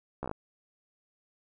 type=slowing click train; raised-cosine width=1 ms; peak=-21 dBFS; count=6; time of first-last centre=0.23-0.314 s; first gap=14 ms; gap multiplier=1.09; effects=none